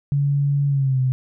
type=tone with pitch glide; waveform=sine; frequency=141.9 to 129.37 Hz; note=C#3 to C3; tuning=+41 to -19 cents; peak=-16 dBFS; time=0.12-1.12 s; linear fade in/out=0 ms; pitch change=-160 cents; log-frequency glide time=0.68-1 s; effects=none